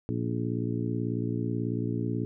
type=harmonic tone with a mistuned harmonic; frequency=58.27 Hz; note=A#1; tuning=in tune; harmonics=2 / 3 / 4 / 5 / 6 / 7; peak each=-31 / -36 / -34 / -34 / -38 / -39 dBFS; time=0.09-2.25 s; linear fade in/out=0 ms; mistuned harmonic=7; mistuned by=+59 cents; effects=none